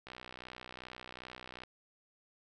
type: click train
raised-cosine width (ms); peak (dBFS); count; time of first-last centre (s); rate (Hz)
0.3; -30; 99; 0.07-1.635; 62.6
effects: none